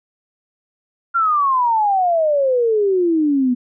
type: exponential sweep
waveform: sine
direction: down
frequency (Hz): 1396.9 to 241.8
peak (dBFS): -13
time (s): 1.14-3.55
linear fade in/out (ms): 20
effects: none